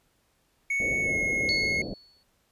triangle tone with pitch glide, 2217 to 2165 Hz, C#7 to C#7, 0 to -41 cents, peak -23 dBFS, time 0.7-1.82 s, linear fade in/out 5 ms, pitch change -41 cents, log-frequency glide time 1.01-1.16 s
white low-pass noise, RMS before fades -35 dBFS, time 0.8-1.94 s, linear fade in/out 2 ms, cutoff 600 Hz, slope 48 dB/octave
sine tone with exponential decay, 4418 Hz, C#8, 7 cents flat, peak -24 dBFS, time 1.49-2.23 s, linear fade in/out 0 ms, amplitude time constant 160 ms
effects pink hiss -69 dBFS RMS until 2.51 s + resampled to 32000 Hz

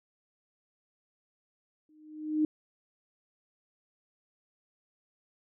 sine tone with exponential growth, 307.2 Hz, D#4, 22 cents flat, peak -21 dBFS, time 1.89-2.45 s, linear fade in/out 2 ms, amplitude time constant 120 ms, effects none

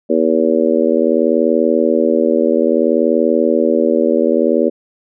harmonic tone, 80.6 Hz, E2, 38 cents flat, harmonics 3 / 4 / 5 / 6 / 7, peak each -17 / -17 / -17 / -17 / -17 dBFS, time 0.09-4.7 s, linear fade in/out 20 ms, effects none

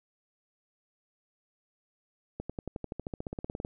accelerating click train, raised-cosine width 2 ms, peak -22 dBFS, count 19, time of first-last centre 2.4-3.649 s, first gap 96 ms, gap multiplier 0.96, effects none

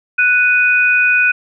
sine tone pair together, 1480 / 2488 Hz, F#6 / D#7, 0 / -1 cents, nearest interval major sixth, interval 899 cents, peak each -12 dBFS, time 0.18-1.32 s, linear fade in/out 10 ms, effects none

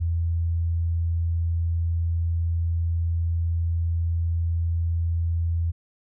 sine tone, 83.8 Hz, E2, 29 cents sharp, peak -21 dBFS, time 0-5.72 s, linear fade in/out 20 ms, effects none

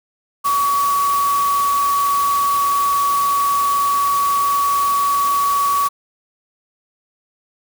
sine tone in noise, 1131 Hz, C#6, 34 cents sharp, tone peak -14 dBFS, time 0.44-5.89 s, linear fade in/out 20 ms, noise white, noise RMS -28 dBFS, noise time 0.44-5.89 s, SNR +11 dB, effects none

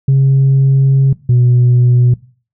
sine tone pair in turn, 135.5 / 123.05 Hz, C#3 / B2, -39 / -6 cents, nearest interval major second, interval 167 cents, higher first, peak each -4 dBFS, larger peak neither, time 0.08-1.13 / 1.29-2.14 s, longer first, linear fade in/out 5 ms, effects noise-tail reverb RT60 0.4 s tail -20 dB re dry + tanh soft clip ceiling -4 dBFS

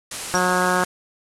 white low-pass noise, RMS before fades -32 dBFS, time 0.11-0.85 s, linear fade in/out 5 ms, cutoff 11000 Hz, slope 48 dB/octave
harmonic tone, 181.6 Hz, F#3, 32 cents flat, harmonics 1 / 2 / 3 / 4 / 5 / 6 / 7 / 8 / 9, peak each -26 / -26 / -26 / -26 / -26 / -26 / -26 / -26 / -26 dBFS, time 0.34-0.84 s, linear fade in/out 0 ms
sine tone with exponential decay, 5650 Hz, F8, 19 cents sharp, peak -18 dBFS, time 0.35-0.43 s, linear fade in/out 2 ms, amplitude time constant 16 ms
effects none

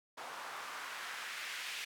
white noise with band-pass filter sweep, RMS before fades -44 dBFS, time 0.17-1.85 s, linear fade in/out 10 ms, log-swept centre 890 to 2500 Hz, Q 1.6, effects none

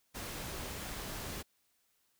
pink noise, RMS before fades -42 dBFS, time 0.14-1.43 s, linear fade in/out 20 ms, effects white hiss -75 dBFS RMS until 2.19 s

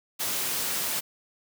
white high-pass noise, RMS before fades -29 dBFS, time 0.19-1.01 s, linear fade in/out 20 ms, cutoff 100 Hz, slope 12 dB/octave, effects none

